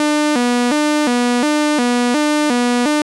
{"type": "tone with vibrato", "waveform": "sawtooth", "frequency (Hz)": 270, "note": "C#4", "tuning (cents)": -45, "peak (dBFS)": -9, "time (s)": [0, 3.02], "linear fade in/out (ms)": 2, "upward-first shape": "square", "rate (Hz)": 1.4, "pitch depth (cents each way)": 180, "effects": ["resampled to 24000 Hz"]}